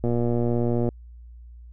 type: click train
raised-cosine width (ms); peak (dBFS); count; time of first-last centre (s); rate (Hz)
2; -12; 102; 0.04-0.889; 119
effects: added 59 Hz sine -41 dBFS peak until 1.72 s